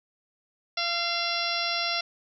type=harmonic tone with a mistuned harmonic; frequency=685 Hz; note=F5; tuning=34 cents flat; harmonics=1 / 2 / 3 / 4 / 5 / 6 / 7 / 8; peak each=-34 / -34 / -34 / -34 / -34 / -34 / -34 / -34 dBFS; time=0.77-2.01 s; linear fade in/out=5 ms; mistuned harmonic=3; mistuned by=+25 cents; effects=none